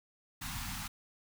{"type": "band-stop noise", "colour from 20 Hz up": "pink", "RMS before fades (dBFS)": -40, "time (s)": [0.41, 0.88], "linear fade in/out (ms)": 10, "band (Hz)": [260, 790], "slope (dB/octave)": 48, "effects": []}